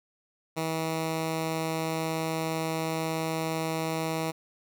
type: tone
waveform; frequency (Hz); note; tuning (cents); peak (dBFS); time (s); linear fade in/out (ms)
10% pulse; 161; E3; -41; -20; 0.56-4.32; 20
effects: none